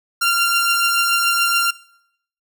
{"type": "tone pair together", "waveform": "sawtooth", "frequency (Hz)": [1384, 2775], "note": ["F6", "F7"], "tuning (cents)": [-16, -12], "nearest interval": "octave", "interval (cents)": 1204, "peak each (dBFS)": [-12, -18], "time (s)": [0.21, 1.71], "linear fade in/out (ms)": 10, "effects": ["noise-tail reverb RT60 0.7 s tail -21 dB re dry"]}